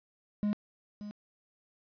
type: tone with echo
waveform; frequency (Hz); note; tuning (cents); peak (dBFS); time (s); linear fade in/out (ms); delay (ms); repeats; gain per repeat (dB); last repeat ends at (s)
triangle; 207.7; G#3; 0; -25; 0.43-0.53; 0; 580; 1; -12; 1.11
effects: resampled to 11025 Hz + 10-bit